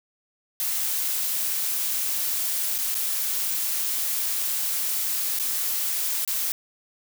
blue noise with dropouts, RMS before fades -26 dBFS, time 0.6-6.52 s, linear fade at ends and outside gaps 1 ms, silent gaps 2.781-2.786 / 2.945-2.951 / 5.389-5.397 / 6.25-6.276 s, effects none

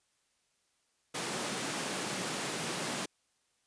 pink high-pass noise, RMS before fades -36 dBFS, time 1.14-3.06 s, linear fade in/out 10 ms, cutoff 160 Hz, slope 24 dB/octave, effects white hiss -75 dBFS RMS until 3.66 s + resampled to 22050 Hz

